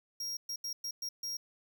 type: tone bursts at uneven times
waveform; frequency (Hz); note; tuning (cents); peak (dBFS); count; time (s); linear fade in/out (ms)
45% pulse; 5600; F8; +4; -36; 6; 0.2-0.37 / 0.49-0.56 / 0.64-0.73 / 0.84-0.91 / 1.02-1.09 / 1.23-1.37; 5
effects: none